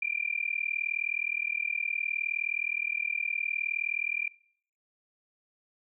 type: tone with amplitude modulation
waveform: sine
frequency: 2382 Hz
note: D7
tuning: 24 cents sharp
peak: -24 dBFS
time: 0.02-4.28 s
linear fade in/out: 5 ms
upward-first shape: sine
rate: 39.3 Hz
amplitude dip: 100%
effects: noise-tail reverb RT60 0.6 s tail -22 dB re dry